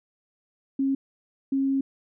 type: tone bursts at uneven times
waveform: sine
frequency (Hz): 271.2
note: C#4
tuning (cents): -38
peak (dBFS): -21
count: 2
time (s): 0.79-0.95 / 1.52-1.81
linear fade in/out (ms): 5
effects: none